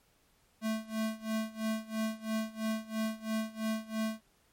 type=tone with tremolo; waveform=square; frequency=220 Hz; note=A3; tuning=in tune; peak=-30 dBFS; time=0.61-4.21 s; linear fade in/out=50 ms; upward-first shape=sine; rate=3 Hz; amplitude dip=90%; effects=pink hiss -69 dBFS RMS until 4.52 s + MP3 64 kbps